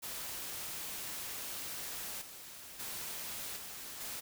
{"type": "noise with level steps", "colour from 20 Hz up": "white", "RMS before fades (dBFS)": [-42, -50, -42, -46, -42], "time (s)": [0.02, 4.21], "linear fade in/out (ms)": 20, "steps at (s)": [2.21, 2.79, 3.56, 4], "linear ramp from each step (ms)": 10, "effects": []}